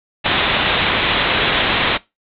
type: low-pass noise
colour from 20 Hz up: white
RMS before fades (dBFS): -17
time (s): 0.24-1.98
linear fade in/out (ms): 20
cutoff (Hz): 3800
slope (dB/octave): 96
effects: noise-tail reverb RT60 0.2 s tail -20 dB re dry